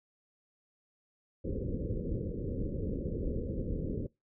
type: low-pass noise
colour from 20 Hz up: pink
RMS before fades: -35 dBFS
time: 1.44-4.07 s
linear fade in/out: 10 ms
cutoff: 540 Hz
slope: 96 dB/octave
effects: noise-tail reverb RT60 0.2 s tail -22 dB re dry